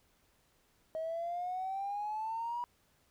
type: exponential sweep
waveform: triangle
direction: up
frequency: 633 to 973 Hz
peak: -31 dBFS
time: 0.95-2.64 s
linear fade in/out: 0 ms
effects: tanh soft clip ceiling -32 dBFS + pink hiss -71 dBFS RMS until 3.1 s